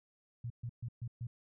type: tone bursts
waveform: sine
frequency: 118.8 Hz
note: A#2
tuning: 33 cents sharp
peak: -37 dBFS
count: 5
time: 0.44-1.27 s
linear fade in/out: 5 ms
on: 62 ms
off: 130 ms
effects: none